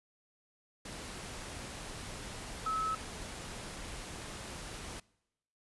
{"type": "tone in noise", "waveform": "sine", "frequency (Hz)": 1295, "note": "E6", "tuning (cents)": -31, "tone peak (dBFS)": -31, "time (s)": [2.66, 2.95], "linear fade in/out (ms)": 5, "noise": "pink", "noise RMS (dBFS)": -44, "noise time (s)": [0.85, 5], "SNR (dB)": 10, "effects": ["noise-tail reverb RT60 0.9 s tail -24 dB re dry", "resampled to 24000 Hz"]}